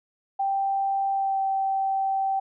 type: tone with pitch glide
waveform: sine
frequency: 784 to 775.9 Hz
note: G5 to G5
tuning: 0 to -18 cents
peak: -22 dBFS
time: 0.39-2.4 s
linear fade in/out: 10 ms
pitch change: -18 cents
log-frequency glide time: 1.12-1.41 s
effects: none